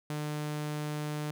sawtooth tone, 150 Hz, D3, 37 cents sharp, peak -29 dBFS, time 0.1-1.31 s, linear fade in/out 2 ms, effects none

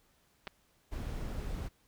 clicks, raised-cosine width 0.3 ms, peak -25 dBFS, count 2, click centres 0.471 / 0.476 s
brown noise, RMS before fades -38 dBFS, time 0.91-1.69 s, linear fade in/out 20 ms
effects pink hiss -70 dBFS RMS until 1.87 s

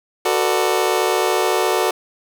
25% pulse chord, B minor seventh, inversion second, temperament just, 370.4 / 444.5 / 493.9 / 592.7 Hz, F#4 / A4 / B4 / D5, +2 / +18 / 0 / +16 cents, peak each -16 / -17 / -21 / -20 dBFS, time 0.25-1.91 s, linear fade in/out 5 ms, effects none

